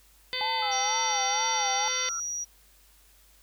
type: harmonic tone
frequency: 509 Hz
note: C5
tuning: 48 cents flat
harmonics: 1 / 2 / 3 / 4 / 5 / 6 / 7 / 8 / 9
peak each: -40 / -43 / -44 / -34 / -42 / -38 / -34 / -45 / -35 dBFS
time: 0.33-2.09 s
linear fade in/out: 0 ms
type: tone with vibrato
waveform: sine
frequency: 842 Hz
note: G#5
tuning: 24 cents sharp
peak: -28 dBFS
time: 0.41-1.88 s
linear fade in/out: 0 ms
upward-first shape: sine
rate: 2.1 Hz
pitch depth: 120 cents each way
type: tone with pitch glide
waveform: sine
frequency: 1313 to 1357.7 Hz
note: E6 to F6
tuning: -7 to -49 cents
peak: -36 dBFS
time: 0.62-2.2 s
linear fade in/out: 5 ms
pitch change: +58 cents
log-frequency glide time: 0.97-1.33 s
type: tone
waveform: sine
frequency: 5770 Hz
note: F#8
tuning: 44 cents flat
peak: -30 dBFS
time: 0.71-2.45 s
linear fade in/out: 20 ms
effects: added 50 Hz sine -60 dBFS peak until 3.42 s + white hiss -60 dBFS RMS until 3.42 s